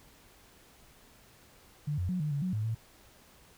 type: tone with pitch steps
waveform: sine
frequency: 147.7 / 89.9 / 181.8 / 150.9 / 142.2 / 184 / 107.3 / 112.1 Hz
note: D3 / F#2 / F#3 / D3 / C#3 / F#3 / A2 / A2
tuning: +10 / -49 / -30 / +47 / +45 / -9 / -43 / +33 cents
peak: -29 dBFS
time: 1.87-2.75 s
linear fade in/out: 10 ms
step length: 110 ms
effects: pink hiss -59 dBFS RMS until 3.57 s